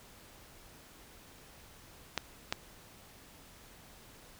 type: clicks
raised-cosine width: 0.2 ms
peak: -13 dBFS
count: 2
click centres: 2.177 / 2.525 s
effects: pink hiss -56 dBFS RMS until 4.39 s

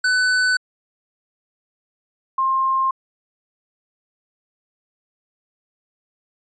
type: tone pair in turn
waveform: square / sine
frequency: 1500 / 1060.7 Hz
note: F#6 / C6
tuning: +23 / +23 cents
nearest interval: tritone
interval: 600 cents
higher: first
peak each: -16 dBFS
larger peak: neither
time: 0.04-0.57 / 2.38-2.91 s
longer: neither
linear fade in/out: 5 ms
effects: resampled to 16000 Hz

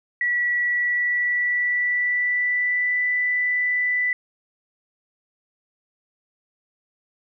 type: tone with pitch glide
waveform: sine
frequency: 1941 to 1985.2 Hz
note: B6 to B6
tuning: -31 to +8 cents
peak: -19 dBFS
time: 0.21-4.13 s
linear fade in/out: 2 ms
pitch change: +39 cents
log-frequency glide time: 0.55-3.04 s
effects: none

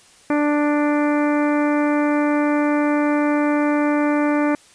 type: harmonic tone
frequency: 294.7 Hz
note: D4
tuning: 6 cents sharp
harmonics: 1 / 2 / 3 / 4 / 5 / 6 / 7 / 8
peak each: -17 / -23 / -27 / -29 / -31 / -33 / -34 / -35 dBFS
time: 0.3-4.55 s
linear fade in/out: 2 ms
effects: white hiss -50 dBFS RMS until 4.74 s + resampled to 22050 Hz

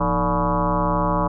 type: tone with frequency modulation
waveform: sine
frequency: 581 Hz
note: D5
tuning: 19 cents flat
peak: -17 dBFS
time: 0-1.28 s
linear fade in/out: 10 ms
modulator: 136 Hz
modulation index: 4.3
effects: none

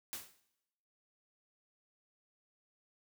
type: noise with exponential decay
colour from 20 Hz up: white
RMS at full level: -39 dBFS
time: 0.13-0.4 s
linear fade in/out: 0 ms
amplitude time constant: 57 ms
effects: noise-tail reverb RT60 0.9 s tail -18 dB re dry

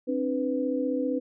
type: tone cluster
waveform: sine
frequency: 264.9 / 300.2 / 497.1 Hz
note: C4 / D4 / B4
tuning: +22 / +38 / +11 cents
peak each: -28 / -31 / -29 dBFS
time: 0.07-1.2 s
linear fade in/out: 20 ms
effects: none

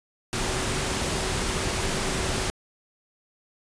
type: tone in noise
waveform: sine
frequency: 378 Hz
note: F#4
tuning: 37 cents sharp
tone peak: -36 dBFS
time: 0.33-2.5 s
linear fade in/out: 0 ms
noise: pink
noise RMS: -27 dBFS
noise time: 0.33-2.5 s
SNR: -12 dB
effects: resampled to 22050 Hz

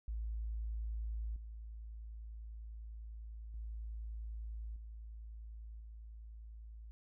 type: tone with level steps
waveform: sine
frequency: 55 Hz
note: A1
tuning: in tune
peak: -37 / -45 / -41 / -46 / -48 dBFS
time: 0.08-6.91 s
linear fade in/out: 0 ms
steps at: 1.36 / 3.54 / 4.76 / 5.8 s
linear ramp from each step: 2 ms
effects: none

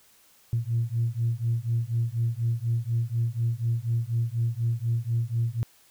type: beating tone pair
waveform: sine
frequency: 114.4 / 118.5 Hz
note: A#2 / A#2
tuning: -32 / +29 cents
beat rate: 4.1 Hz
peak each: -26 dBFS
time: 0.53-5.63 s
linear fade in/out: 0 ms
effects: tanh soft clip ceiling -17 dBFS + white hiss -59 dBFS RMS until 5.9 s

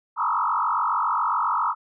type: tone with frequency modulation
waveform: sine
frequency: 1108.7 Hz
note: C#6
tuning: in tune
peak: -20 dBFS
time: 0.16-1.75 s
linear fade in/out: 50 ms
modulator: 47.3 Hz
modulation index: 4.6
effects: none

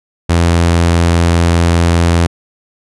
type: tone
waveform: sawtooth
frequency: 85 Hz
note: F2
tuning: 46 cents flat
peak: -4 dBFS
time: 0.29-2.27 s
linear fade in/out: 10 ms
effects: resampled to 24000 Hz

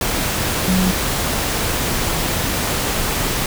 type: tone in noise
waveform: sine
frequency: 185.6 Hz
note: F#3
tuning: 6 cents sharp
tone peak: -14 dBFS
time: 0.68-0.91 s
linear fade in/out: 2 ms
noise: pink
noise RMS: -20 dBFS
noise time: 0.01-3.46 s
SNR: +3 dB
effects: none

